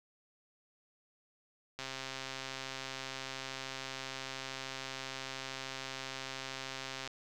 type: click train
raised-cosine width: 0.2 ms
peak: -23 dBFS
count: 704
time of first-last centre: 1.79-7.076 s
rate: 133 Hz
effects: none